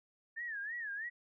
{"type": "tone with vibrato", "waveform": "sine", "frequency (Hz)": 1760, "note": "A6", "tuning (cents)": 0, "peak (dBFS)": -38, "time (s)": [0.36, 1.1], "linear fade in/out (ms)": 20, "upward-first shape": "sine", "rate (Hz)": 3.1, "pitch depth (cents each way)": 160, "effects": []}